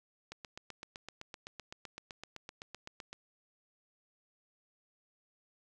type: click train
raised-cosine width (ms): 0.2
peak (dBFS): -27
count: 23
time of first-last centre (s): 0.32-3.13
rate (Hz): 7.83
effects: none